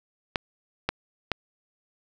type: clicks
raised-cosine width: 0.3 ms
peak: -8 dBFS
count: 3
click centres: 0.358 / 0.89 / 1.317 s
effects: none